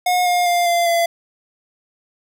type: tone with pitch steps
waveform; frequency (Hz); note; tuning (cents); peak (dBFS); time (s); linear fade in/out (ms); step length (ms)
square; 722 / 711.2 / 700.6 / 690.2 / 679.9; F#5 / F5 / F5 / F5 / F5; -43 / +31 / +5 / -21 / -47; -15; 0.06-1.06; 5; 200
effects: none